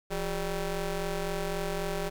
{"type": "ring-modulated tone", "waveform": "20% pulse", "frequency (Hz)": 191.1, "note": "G3", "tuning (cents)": -44, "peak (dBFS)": -22, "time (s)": [0.1, 2.1], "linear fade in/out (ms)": 20, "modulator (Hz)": 213, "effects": []}